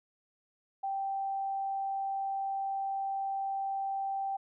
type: tone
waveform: sine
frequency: 782 Hz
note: G5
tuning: 4 cents flat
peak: -31 dBFS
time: 0.83-4.37 s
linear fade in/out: 10 ms
effects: none